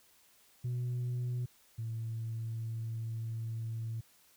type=tone pair in turn; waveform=sine; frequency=123.2 / 113.22 Hz; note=B2 / A2; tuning=-4 / +50 cents; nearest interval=minor second; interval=146 cents; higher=first; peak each=-30 / -34 dBFS; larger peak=first; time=0.64-1.46 / 1.78-4.01 s; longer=second; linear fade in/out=10 ms; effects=tanh soft clip ceiling -31 dBFS + white hiss -65 dBFS RMS until 4.36 s